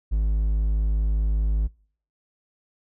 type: tone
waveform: triangle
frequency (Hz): 52.5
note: G#1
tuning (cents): +19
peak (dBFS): -17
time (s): 0.11-1.68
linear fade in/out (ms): 20
effects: noise-tail reverb RT60 0.5 s tail -25 dB re dry